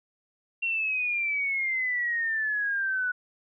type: exponential sweep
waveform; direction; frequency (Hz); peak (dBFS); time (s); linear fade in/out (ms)
sine; down; 2747 to 1470; -25; 0.62-3.12; 10
effects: none